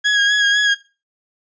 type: tone with vibrato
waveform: 30% pulse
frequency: 1655 Hz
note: G#6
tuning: 6 cents flat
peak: -10 dBFS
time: 0.04-0.75 s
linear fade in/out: 20 ms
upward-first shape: sine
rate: 4 Hz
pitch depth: 29 cents each way
effects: noise-tail reverb RT60 0.3 s tail -17 dB re dry + resampled to 16000 Hz